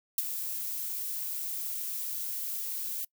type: noise with ADSR envelope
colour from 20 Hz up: violet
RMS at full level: -25 dBFS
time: 0.18-3.05 s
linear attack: 4 ms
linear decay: 26 ms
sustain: -10 dB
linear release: 7 ms
effects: noise-tail reverb RT60 0.1 s tail -24 dB re dry